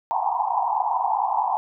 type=band-pass noise; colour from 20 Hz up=white; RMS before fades=-23 dBFS; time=0.11-1.57 s; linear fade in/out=0 ms; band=730 to 1000 Hz; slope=96 dB/octave; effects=none